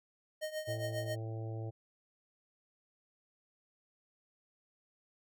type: tone with tremolo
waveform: square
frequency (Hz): 619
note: D#5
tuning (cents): -9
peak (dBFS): -35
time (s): 0.41-1.16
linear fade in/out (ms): 20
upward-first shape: triangle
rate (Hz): 7.4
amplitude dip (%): 85
type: harmonic tone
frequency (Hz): 111.6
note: A2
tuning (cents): +25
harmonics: 1 / 3 / 4 / 5 / 6 / 7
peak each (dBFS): -38 / -48 / -50 / -52 / -54 / -55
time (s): 0.67-1.71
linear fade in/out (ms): 20
effects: none